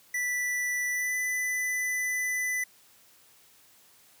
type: tone with pitch glide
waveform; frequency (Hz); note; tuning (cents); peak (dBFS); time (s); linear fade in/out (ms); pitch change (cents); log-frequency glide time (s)
square; 1973 to 1998.2; B6 to B6; -2 to +20; -28; 0.14-2.64; 5; +22; 0.91-1.15
effects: white hiss -59 dBFS RMS until 4.2 s + high-pass 60 Hz 12 dB/octave